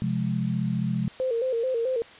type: chord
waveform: sine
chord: F minor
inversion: second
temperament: just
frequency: 130.96 / 174.61 / 209.5 Hz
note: C3 / F3 / Ab3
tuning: +2 / 0 / +15 cents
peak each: -28 dBFS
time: 0.02-1.08 s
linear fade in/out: 0 ms
type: tone with vibrato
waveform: sine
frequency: 488.9 Hz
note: B4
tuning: 18 cents flat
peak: -23 dBFS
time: 1.2-2.02 s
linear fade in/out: 0 ms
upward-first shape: square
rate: 4.6 Hz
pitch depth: 100 cents each way
effects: white hiss -47 dBFS RMS until 2.19 s + resampled to 8000 Hz